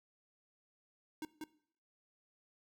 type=tone with echo; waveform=square; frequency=310.7 Hz; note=D#4; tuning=2 cents flat; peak=-40 dBFS; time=1.22-1.25 s; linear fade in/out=2 ms; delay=190 ms; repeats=1; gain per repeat=-2 dB; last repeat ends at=1.44 s; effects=noise-tail reverb RT60 0.6 s tail -20 dB re dry